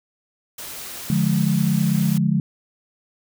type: noise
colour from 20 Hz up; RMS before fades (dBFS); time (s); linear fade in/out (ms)
white; -34; 0.58-2.18; 5
type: chord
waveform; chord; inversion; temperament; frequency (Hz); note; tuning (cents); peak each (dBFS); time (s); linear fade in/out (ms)
sine; D diminished; none; just; 146.83 / 176.2 / 211.4; D3 / F3 / Ab3; 0 / +16 / +31; -21 / -20 / -21; 1.1-2.4; 2
effects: none